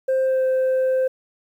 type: tone with pitch glide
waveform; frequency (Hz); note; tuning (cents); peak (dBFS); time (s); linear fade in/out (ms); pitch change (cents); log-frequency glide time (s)
sine; 525 to 519.9; C5 to C5; +6 to -11; -14; 0.08-1.08; 10; -17; 0.26-0.45
effects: tanh soft clip ceiling -16 dBFS + 9-bit